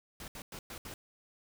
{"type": "noise bursts at uneven times", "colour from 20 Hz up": "pink", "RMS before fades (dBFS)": -45, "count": 5, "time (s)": [[0.2, 0.28], [0.35, 0.42], [0.52, 0.59], [0.7, 0.78], [0.85, 0.94]], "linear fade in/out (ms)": 2, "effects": []}